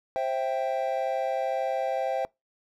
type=tone cluster; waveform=triangle; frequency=528 / 661 / 783 Hz; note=C5 / E5 / G5; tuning=+16 / +5 / -2 cents; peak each=-28 dBFS; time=0.16-2.25 s; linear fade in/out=0 ms; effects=noise-tail reverb RT60 0.2 s tail -25 dB re dry